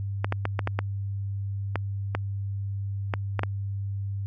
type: clicks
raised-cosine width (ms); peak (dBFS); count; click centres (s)
0.5; -11; 11; 0.245 / 0.324 / 0.454 / 0.592 / 0.674 / 0.79 / 1.757 / 2.15 / 3.138 / 3.393 / 3.434
effects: added 99 Hz sine -28 dBFS peak until 4.26 s